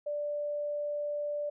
sine tone, 587.3 Hz, D5, in tune, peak -31 dBFS, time 0.06-1.5 s, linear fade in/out 10 ms, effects none

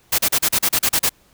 white noise bursts, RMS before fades -17 dBFS, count 10, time 0.12-1.094 s, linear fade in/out 10 ms, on 65 ms, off 36 ms, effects pink hiss -56 dBFS RMS until 1.33 s

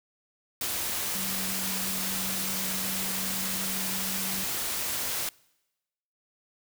sine tone in noise, 190.2 Hz, F#3, 48 cents sharp, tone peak -38 dBFS, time 1.15-4.44 s, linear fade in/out 2 ms, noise white, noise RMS -31 dBFS, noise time 0.61-5.29 s, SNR -10 dB, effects noise-tail reverb RT60 1.0 s tail -25 dB re dry

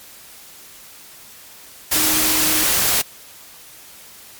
sine tone in noise, 311.8 Hz, D#4, 4 cents sharp, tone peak -26 dBFS, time 1.95-2.64 s, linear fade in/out 10 ms, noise white, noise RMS -17 dBFS, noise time 1.91-3.02 s, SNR -12 dB, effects white hiss -42 dBFS RMS until 4.39 s + MP3 96 kbps

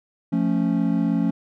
triangle chord, F augmented, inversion none, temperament equal with one note detuned, 174.61 / 220.9 / 277.2 Hz, F3 / A3 / C#4, 0 / +7 / 0 cents, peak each -21 dBFS, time 0.32-1.31 s, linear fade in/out 10 ms, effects none

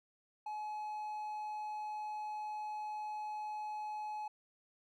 triangle tone, 849 Hz, G#5, 38 cents sharp, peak -37 dBFS, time 0.46-4.28 s, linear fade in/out 5 ms, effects none

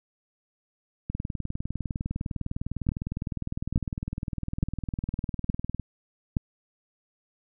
two click trains, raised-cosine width 5 ms, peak -18 / -11 dBFS, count 94 / 5, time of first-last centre 1.1-5.797 / 2.89-6.368 s, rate 19.8 / 1.15 Hz, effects none

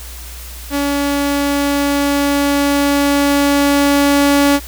sawtooth tone with level ramp, 283.8 Hz, C#4, 41 cents sharp, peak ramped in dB -11 to -5 dBFS, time 0.7-4.6 s, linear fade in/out 50 ms, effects added 60 Hz sine -30 dBFS peak until 4.67 s + white hiss -34 dBFS RMS until 4.67 s

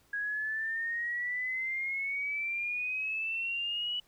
sine exponential sweep, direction up, 1646 to 2960 Hz, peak -31 dBFS, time 0.13-4 s, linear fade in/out 5 ms, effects pink hiss -66 dBFS RMS until 4.07 s

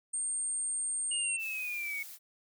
sine tone, 8630 Hz, C#9, 47 cents flat, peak -31 dBFS, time 0.13-1.37 s, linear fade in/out 10 ms
sine linear sweep, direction down, 2880 to 2204 Hz, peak -34 dBFS, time 1.11-2.03 s, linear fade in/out 5 ms
blue noise, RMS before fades -47 dBFS, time 1.38-2.19 s, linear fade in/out 50 ms
effects none

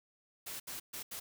white noise bursts at uneven times, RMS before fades -43 dBFS, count 4, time 0.46-0.6 / 0.67-0.8 / 0.93-1.03 / 1.11-1.2 s, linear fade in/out 10 ms, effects none

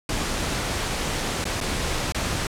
pink noise with dropouts, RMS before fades -26 dBFS, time 0.09-2.47 s, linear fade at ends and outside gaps 2 ms, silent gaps 1.442-1.453 / 1.604-1.611 / 2.122-2.146 s, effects low-pass 9000 Hz 12 dB/octave

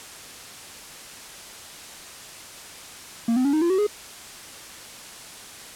triangle tone with pitch steps, 231.2 / 255.1 / 281.4 / 310.4 / 342.4 / 377.8 / 416.7 Hz, A#3 / C4 / C#4 / D#4 / F4 / F#4 / G#4, -14 / -44 / +26 / -4 / -34 / +36 / +6 cents, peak -16 dBFS, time 3.28-3.868 s, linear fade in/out 5 ms, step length 84 ms, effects white hiss -41 dBFS RMS until 5.75 s + low-pass 10000 Hz 12 dB/octave

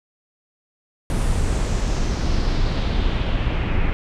brown noise with low-pass filter sweep, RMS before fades -20 dBFS, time 1.1-3.93 s, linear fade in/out 0 ms, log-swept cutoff 10000 to 2300 Hz, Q 2.4, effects none

